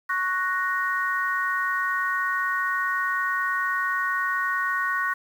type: chord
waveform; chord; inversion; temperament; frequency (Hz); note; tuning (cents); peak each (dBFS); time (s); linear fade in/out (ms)
sine; F# major; second; equal; 1108.7 / 1480 / 1864.7; C#6 / F#6 / A#6; 0 / 0 / 0; -27; 0.09-5.14; 10
effects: 8-bit